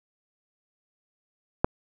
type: click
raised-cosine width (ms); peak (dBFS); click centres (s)
1; -5; 1.645
effects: none